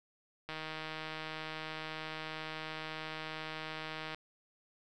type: click train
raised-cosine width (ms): 0.3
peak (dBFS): -25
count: 575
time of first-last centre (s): 0.49-4.146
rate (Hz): 157
effects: none